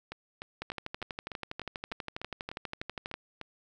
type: two click trains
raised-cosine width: 0.3 ms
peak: -20 / -23 dBFS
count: 32 / 12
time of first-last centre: 0.62-3.14 / 0.12-3.413 s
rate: 12.3 / 3.34 Hz
effects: none